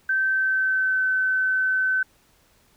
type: tone with pitch glide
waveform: sine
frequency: 1549 to 1524.1 Hz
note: G6 to G6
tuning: -21 to -49 cents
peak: -19 dBFS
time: 0.09-2.03 s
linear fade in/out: 5 ms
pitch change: -28 cents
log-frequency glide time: 0.29-1.04 s
effects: pink hiss -60 dBFS RMS until 2.76 s